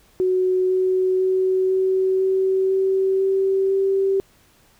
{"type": "tone with pitch steps", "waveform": "sine", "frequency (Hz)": [370, 372.6, 375.2, 377.8, 380.4, 383, 385.7, 388.4], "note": ["F#4", "F#4", "F#4", "F#4", "F#4", "G4", "G4", "G4"], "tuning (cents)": [0, 12, 24, 36, 48, -40, -28, -16], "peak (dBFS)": -16, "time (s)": [0.2, 4.2], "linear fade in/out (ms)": 0, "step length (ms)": 500, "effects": ["pink hiss -56 dBFS RMS until 4.79 s"]}